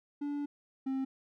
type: tone pair in turn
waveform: triangle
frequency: 288.8 / 266.1 Hz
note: D4 / C4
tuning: -29 / +29 cents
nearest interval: minor second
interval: 142 cents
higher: first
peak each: -31 / -29 dBFS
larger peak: second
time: 0.21-0.46 / 0.86-1.05 s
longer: first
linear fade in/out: 10 ms
effects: none